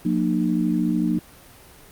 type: tone cluster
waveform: sine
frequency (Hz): 179.5 / 233 / 304.1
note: F3 / A#3 / D#4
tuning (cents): +48 / -1 / -40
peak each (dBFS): -23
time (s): 0.05-1.19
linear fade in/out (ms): 5
effects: pink hiss -47 dBFS RMS until 1.91 s + Opus 32 kbps